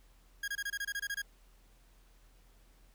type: tone bursts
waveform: 40% pulse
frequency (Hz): 1637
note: G#6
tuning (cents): -25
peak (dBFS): -33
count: 11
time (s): 0.43-1.219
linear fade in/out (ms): 5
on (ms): 49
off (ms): 25
effects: added 41 Hz sine -60 dBFS peak until 2.94 s + pink hiss -68 dBFS RMS until 2.94 s